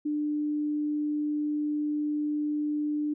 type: tone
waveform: sine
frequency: 298.1 Hz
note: D4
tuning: 26 cents sharp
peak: -26 dBFS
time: 0.05-3.14 s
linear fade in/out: 10 ms
effects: none